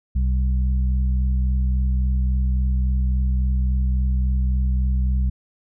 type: harmonic tone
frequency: 63.6 Hz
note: C2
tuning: 48 cents flat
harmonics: 1 / 2 / 3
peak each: -17 / -30 / -31 dBFS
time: 0.15-5.3 s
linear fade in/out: 10 ms
effects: none